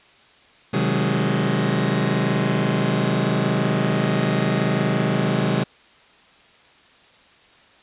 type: chord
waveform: sawtooth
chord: Ab dominant seventh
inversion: first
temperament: just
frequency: 129.78 / 155.74 / 186.89 / 207.7 Hz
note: C3 / Eb3 / Gb3 / Ab3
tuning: -14 / +2 / +18 / 0 cents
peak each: -20 dBFS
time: 0.73-5.64 s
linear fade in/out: 10 ms
effects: white hiss -52 dBFS RMS until 7.82 s + resampled to 8000 Hz